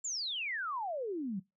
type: exponential sweep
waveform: sine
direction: down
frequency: 7459 to 177.1 Hz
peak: -34 dBFS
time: 0.04-1.4 s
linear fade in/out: 10 ms
effects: noise-tail reverb RT60 0.2 s tail -21 dB re dry